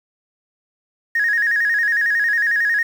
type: tone with vibrato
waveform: sine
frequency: 1760 Hz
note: A6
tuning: in tune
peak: -14 dBFS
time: 1.15-2.83 s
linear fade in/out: 5 ms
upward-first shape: square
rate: 11 Hz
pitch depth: 88 cents each way
effects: tanh soft clip ceiling -10 dBFS + 7-bit